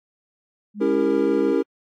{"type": "tone", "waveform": "sine", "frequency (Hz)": 207.7, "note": "G#3", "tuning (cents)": 0, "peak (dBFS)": -29, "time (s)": [0.74, 1.55], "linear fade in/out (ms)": 50}
{"type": "chord", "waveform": "triangle", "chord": "C# diminished seventh", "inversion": "none", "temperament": "equal with one note detuned", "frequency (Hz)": [277.2, 329.6, 400.5, 466.2], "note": ["C#4", "E4", "G4", "Bb4"], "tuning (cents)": [0, 0, 37, 0], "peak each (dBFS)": -21, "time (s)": [0.8, 1.63], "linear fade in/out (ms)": 20}
{"effects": ["AAC 48 kbps"]}